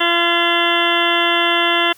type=harmonic tone with a mistuned harmonic; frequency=342.3 Hz; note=F4; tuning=35 cents flat; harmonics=1 / 2 / 3 / 4 / 5 / 6 / 8 / 9 / 10; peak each=-22 / -22 / -22 / -22 / -22 / -22 / -22 / -22 / -22 dBFS; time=0-1.93 s; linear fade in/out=10 ms; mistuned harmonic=10; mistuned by=+16 cents; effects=white hiss -49 dBFS RMS until 1.97 s